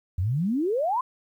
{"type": "exponential sweep", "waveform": "sine", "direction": "up", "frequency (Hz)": [82.41, 1067], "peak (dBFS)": -22, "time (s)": [0.18, 1.01], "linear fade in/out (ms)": 5, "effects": ["10-bit"]}